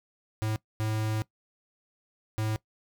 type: tone bursts at uneven times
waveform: square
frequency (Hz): 108.8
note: A2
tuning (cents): -19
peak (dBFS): -28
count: 3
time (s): 0.42-0.56 / 0.8-1.22 / 2.38-2.56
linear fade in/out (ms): 0
effects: noise-tail reverb RT60 0.1 s tail -20 dB re dry